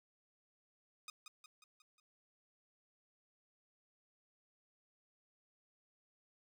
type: tone with echo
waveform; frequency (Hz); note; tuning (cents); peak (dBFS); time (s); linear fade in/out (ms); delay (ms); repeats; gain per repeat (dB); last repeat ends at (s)
10% pulse; 1240; D#6; -6; -38; 1.08-1.1; 2; 180; 5; -5; 2
effects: none